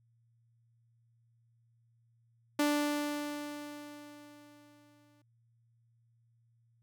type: tone with exponential decay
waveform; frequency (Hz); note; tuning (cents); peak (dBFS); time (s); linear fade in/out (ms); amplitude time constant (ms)
sawtooth; 293.7; D4; 0; -22; 2.59-5.22; 5; 570
effects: added 116 Hz sine -67 dBFS peak until 6.82 s